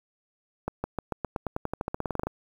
accelerating click train, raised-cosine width 1 ms, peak -15 dBFS, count 20, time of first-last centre 0.68-2.27 s, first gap 160 ms, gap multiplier 0.92, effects 8-bit

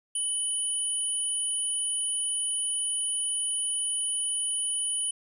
sine tone pair together, 2992 / 9626 Hz, F#7 / D9, +19 / +42 cents, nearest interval octave + minor sixth, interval 2023 cents, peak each -35 / -27 dBFS, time 0.15-5.11 s, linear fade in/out 5 ms, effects none

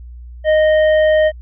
sine tone with hard clipping, 620 Hz, D#5, 6 cents flat, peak -11 dBFS, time 0.44-1.32 s, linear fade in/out 50 ms, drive 8 dB, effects added 60 Hz sine -31 dBFS peak until 1.41 s + resampled to 8000 Hz

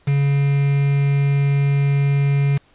triangle tone with quantisation, 140.7 Hz, C#3, 26 cents sharp, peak -12 dBFS, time 0.07-2.58 s, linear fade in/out 10 ms, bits 5, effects pink hiss -56 dBFS RMS until 2.74 s + resampled to 8000 Hz

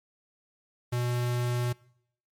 square tone, 122 Hz, B2, 21 cents flat, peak -27 dBFS, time 0.92-1.73 s, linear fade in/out 10 ms, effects noise-tail reverb RT60 0.7 s tail -23 dB re dry + MP3 64 kbps

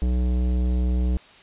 sine tone with tanh clipping, 61.74 Hz, B1, in tune, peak -21 dBFS, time 0.02-1.17 s, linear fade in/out 0 ms, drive 15 dB, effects white hiss -49 dBFS RMS until 1.42 s + resampled to 8000 Hz

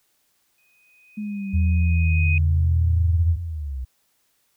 sine tone with exponential growth, 2499 Hz, D#7, 7 cents sharp, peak -22 dBFS, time 0.58-2.38 s, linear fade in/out 2 ms, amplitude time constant 390 ms
sine linear sweep, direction down, 212.8 to 61.74 Hz, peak -26 dBFS, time 1.17-3.85 s, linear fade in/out 10 ms
sine tone with pitch glide, 82.3 to 83.11 Hz, E2 to E2, -2 to +15 cents, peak -16 dBFS, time 1.53-3.37 s, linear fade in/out 20 ms, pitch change +17 cents, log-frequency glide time 2.23-2.78 s
effects white hiss -67 dBFS RMS until 4.56 s

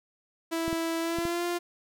sawtooth tone with pitch glide, 329.6 to 348.6 Hz, E4 to F4, 0 to -3 cents, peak -24 dBFS, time 0.51-1.59 s, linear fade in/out 20 ms, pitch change +97 cents, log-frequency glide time 1-1.45 s
clicks, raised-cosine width 3 ms, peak -23 dBFS, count 4, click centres 0.68 / 0.729 / 1.186 / 1.253 s
effects none

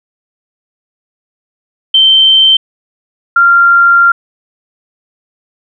sine tone pair in turn, 3113 / 1386.7 Hz, G7 / F6, -13 / -13 cents, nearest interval octave + major second, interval 1400 cents, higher first, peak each -3 dBFS, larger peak neither, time 1.94-2.57 / 3.36-4.12 s, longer second, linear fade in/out 5 ms, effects none

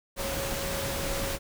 sine tone in noise, 550 Hz, C#5, 14 cents flat, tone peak -35 dBFS, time 0.16-1.39 s, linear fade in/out 50 ms, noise pink, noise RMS -32 dBFS, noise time 0.16-1.39 s, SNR -6 dB, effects none

